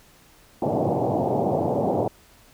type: band-pass noise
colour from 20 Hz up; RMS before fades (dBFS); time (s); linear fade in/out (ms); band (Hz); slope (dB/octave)
white; -23; 0.62-2.08; 2; 100 to 800; 48
effects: pink hiss -54 dBFS RMS until 2.53 s